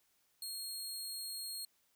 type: tone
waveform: 20% pulse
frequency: 4264 Hz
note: C8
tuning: 32 cents sharp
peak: -35 dBFS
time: 0.42-1.65 s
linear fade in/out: 2 ms
effects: white hiss -75 dBFS RMS until 1.95 s